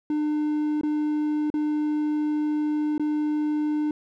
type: tone with dropouts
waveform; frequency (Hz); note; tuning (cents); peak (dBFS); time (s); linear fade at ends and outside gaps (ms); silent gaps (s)
triangle; 301.1; D4; +43; -20; 0.1-3.91; 2; 0.812-0.833 / 1.502-1.54 / 2.98-2.996
effects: none